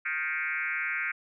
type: tone with frequency modulation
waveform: sine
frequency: 1881 Hz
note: A#6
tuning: 15 cents sharp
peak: -28 dBFS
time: 0.05-1.12 s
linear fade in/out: 10 ms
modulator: 157 Hz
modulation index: 3.2
effects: none